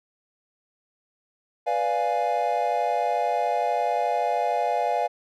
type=chord; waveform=triangle; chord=B diminished seventh; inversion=none; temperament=equal; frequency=493.9 / 587.3 / 698.5 / 830.6 Hz; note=B4 / D5 / F5 / Ab5; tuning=0 / 0 / 0 / 0 cents; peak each=-28 / -27 / -23 / -25 dBFS; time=1.66-5.08 s; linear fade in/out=20 ms; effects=none